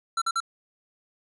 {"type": "tone bursts", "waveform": "square", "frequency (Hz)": 1349, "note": "E6", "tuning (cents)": 40, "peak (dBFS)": -24, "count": 3, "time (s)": [0.17, 0.403], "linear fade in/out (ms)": 5, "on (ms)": 47, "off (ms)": 46, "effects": ["resampled to 22050 Hz", "10-bit"]}